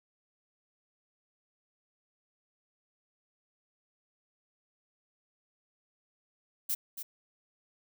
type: noise with echo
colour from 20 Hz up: violet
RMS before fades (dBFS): -31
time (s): 6.69-6.75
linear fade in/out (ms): 10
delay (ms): 280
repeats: 1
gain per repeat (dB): -9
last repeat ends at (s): 7.03
effects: none